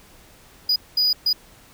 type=tone bursts at uneven times; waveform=triangle; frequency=4931 Hz; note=D#8; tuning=16 cents flat; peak=-15 dBFS; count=3; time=0.69-0.76 / 0.97-1.13 / 1.26-1.33 s; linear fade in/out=5 ms; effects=pink hiss -50 dBFS RMS until 1.73 s